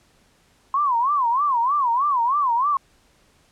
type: tone with vibrato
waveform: sine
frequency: 1046.5 Hz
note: C6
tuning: in tune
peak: -17 dBFS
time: 0.74-2.77 s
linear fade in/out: 2 ms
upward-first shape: sine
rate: 3.2 Hz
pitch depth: 220 cents each way
effects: pink hiss -59 dBFS RMS until 3.51 s + low-pass 10000 Hz 12 dB/octave